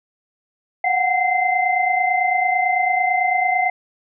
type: tone cluster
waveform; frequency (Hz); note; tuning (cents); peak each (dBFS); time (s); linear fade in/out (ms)
sine; 724 / 753 / 2073; F#5 / F#5 / C7; -38 / +30 / -17; -20; 0.84-3.7; 5
effects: none